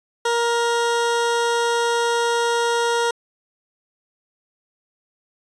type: tone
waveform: 20% pulse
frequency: 470 Hz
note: A#4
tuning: 14 cents sharp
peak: -13 dBFS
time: 0.25-3.11 s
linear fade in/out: 5 ms
effects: resampled to 22050 Hz